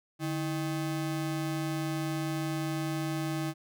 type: ring-modulated tone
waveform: square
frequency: 235.1 Hz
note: A#3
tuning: 15 cents sharp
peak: -28 dBFS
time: 0.19-3.54 s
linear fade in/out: 50 ms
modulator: 87.6 Hz
effects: none